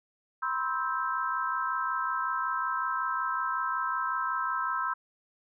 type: chord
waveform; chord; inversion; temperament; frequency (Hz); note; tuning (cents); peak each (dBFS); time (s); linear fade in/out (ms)
sine; C major seventh; third; just; 981.1 / 1046.5 / 1308.1 / 1569.8; B5 / C6 / E6 / G6; -12 / 0 / -14 / +2; -36 / -33 / -31 / -35; 0.42-4.94; 10
effects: none